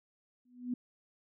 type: tone with exponential growth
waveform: sine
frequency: 246.9 Hz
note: B3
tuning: in tune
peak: -29 dBFS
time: 0.45-0.74 s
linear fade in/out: 5 ms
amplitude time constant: 63 ms
effects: none